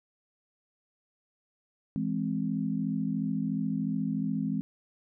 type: chord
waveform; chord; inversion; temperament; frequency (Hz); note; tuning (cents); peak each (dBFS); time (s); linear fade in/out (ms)
sine; E augmented; none; equal; 164.81 / 207.7 / 261.6; E3 / G#3 / B#3; 0 / 0 / 0; -33 / -31 / -32; 1.96-4.61; 0
effects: none